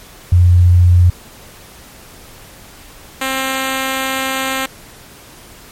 sine / 5% pulse tone pair in turn, 88.5 / 265.2 Hz, F2 / C4, +23 / +23 cents, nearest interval octave + perfect fifth, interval 1900 cents, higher second, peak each -5 dBFS, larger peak neither, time 0.32-1.1 / 3.21-4.66 s, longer second, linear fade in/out 5 ms, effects pink hiss -39 dBFS RMS until 5.71 s + MP3 64 kbps

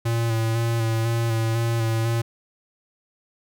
square tone with vibrato, 114.4 Hz, A#2, 32 cents flat, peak -21 dBFS, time 0.05-2.22 s, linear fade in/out 10 ms, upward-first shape square, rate 2 Hz, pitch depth 22 cents each way, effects none

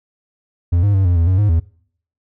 triangle tone with pitch steps, 86.5 / 101.7 / 96.3 / 88 / 83.5 / 93 / 103.8 / 82.2 Hz, F2 / G#2 / G2 / F2 / E2 / F#2 / G#2 / E2, -16 / -36 / -30 / +14 / +23 / +9 / 0 / -4 cents, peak -9 dBFS, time 0.72-1.6 s, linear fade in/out 10 ms, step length 110 ms, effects noise-tail reverb RT60 0.6 s tail -24 dB re dry

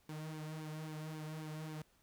sawtooth tone with flanger, 155.56 Hz, D#3, in tune, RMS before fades -45 dBFS, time 0.09-1.82 s, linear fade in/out 2 ms, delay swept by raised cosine 1.5 to 4.1 ms, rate 3.7 Hz, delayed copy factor -0.7, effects pink hiss -72 dBFS RMS until 2.02 s

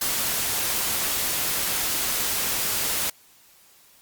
white noise, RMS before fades -25 dBFS, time 0.01-3.1 s, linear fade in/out 5 ms, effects white hiss -55 dBFS RMS until 4.01 s + Opus 48 kbps

